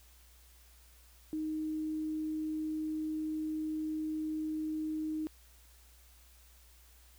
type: tone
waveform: sine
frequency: 311.1 Hz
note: D#4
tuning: in tune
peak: -33 dBFS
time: 1.33-5.27 s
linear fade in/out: 0 ms
effects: added 60 Hz sine -59 dBFS peak until 7.18 s + white hiss -63 dBFS RMS until 7.18 s